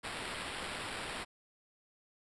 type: noise with sample-and-hold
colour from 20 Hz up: blue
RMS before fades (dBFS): -41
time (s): 0.03-1.25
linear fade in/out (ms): 20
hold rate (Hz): 6300
effects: resampled to 24000 Hz